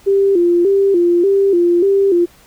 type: tone with vibrato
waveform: sine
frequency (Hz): 370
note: F#4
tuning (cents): 0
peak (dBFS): -9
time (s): 0.06-2.26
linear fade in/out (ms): 20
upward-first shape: square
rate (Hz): 1.7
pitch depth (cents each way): 110
effects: pink hiss -47 dBFS RMS until 2.46 s